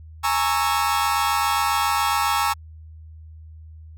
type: chord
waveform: 40% pulse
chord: A# half-diminished seventh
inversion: third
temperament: equal with one note detuned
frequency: 830.6 / 917.9 / 1108.7 / 1318.5 Hz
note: G#5 / A#5 / C#6 / E6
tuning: 0 / -27 / 0 / 0 cents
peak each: -24 dBFS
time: 0.23-2.54 s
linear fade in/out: 20 ms
effects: added 79 Hz sine -39 dBFS peak until 3.97 s